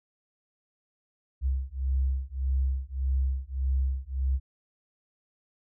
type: beating tone pair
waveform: sine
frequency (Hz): 65.41 / 67.11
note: C2 / C2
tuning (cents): 0 / +45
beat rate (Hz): 1.7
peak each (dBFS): -28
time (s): 1.41-4.4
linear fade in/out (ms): 50
effects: none